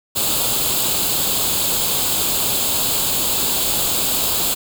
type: noise with comb filter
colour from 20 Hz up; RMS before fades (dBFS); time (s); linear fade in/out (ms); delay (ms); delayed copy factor
white; -19; 0.15-4.55; 20; 0.26; +0.7
effects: none